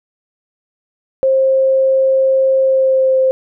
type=tone with pitch glide; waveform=sine; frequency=531 to 524 Hz; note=C5 to C5; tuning=+25 to +2 cents; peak=-9 dBFS; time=1.23-3.31 s; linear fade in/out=0 ms; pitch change=-23 cents; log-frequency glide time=2.61-3.18 s; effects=none